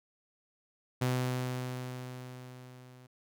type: tone with level ramp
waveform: sawtooth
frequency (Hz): 126.6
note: B2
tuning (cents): +43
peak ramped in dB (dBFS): -23 to -49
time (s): 1.01-3.07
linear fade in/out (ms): 10
effects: none